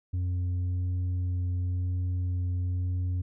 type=tone with tanh clipping; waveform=triangle; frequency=90.1 Hz; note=F#2; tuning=45 cents flat; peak=-27 dBFS; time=0.13-3.22 s; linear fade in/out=10 ms; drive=8 dB; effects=none

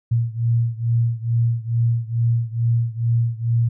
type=beating tone pair; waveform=sine; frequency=115.9 / 118.2 Hz; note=A#2 / A#2; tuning=-10 / +24 cents; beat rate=2.3 Hz; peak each=-19 / -21 dBFS; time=0.11-3.69 s; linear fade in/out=10 ms; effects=none

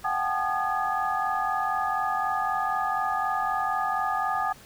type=tone cluster; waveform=sine; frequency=730 / 774 / 857 / 1224 / 1683 Hz; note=F#5 / G5 / A5 / D#6 / G#6; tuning=-24 / -22 / -46 / -29 / +23 cents; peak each=-33 / -29 / -32 / -28 / -34 dBFS; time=0.04-4.53 s; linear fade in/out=10 ms; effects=pink hiss -50 dBFS RMS until 4.65 s

